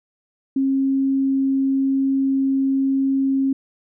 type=tone; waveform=sine; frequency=269.9 Hz; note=C#4; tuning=46 cents flat; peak=-16 dBFS; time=0.56-3.53 s; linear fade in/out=5 ms; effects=none